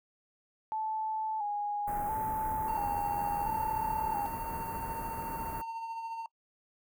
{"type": "tone with vibrato", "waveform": "sine", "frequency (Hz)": 849, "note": "G#5", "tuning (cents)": 38, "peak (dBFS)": -31, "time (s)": [0.72, 4.26], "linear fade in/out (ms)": 0, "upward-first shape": "square", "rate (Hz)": 0.73, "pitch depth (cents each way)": 49}
{"type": "band-stop noise", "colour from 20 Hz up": "pink", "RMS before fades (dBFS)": -41, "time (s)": [1.87, 5.62], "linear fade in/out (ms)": 10, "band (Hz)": [1600, 11000], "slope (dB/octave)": 24}
{"type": "tone with tremolo", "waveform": "triangle", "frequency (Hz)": 910, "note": "A#5", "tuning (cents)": -42, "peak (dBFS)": -32, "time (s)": [2.68, 6.26], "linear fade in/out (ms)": 2, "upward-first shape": "triangle", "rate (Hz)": 14, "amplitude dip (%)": 45}
{"effects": ["noise-tail reverb RT60 0.1 s tail -23 dB re dry"]}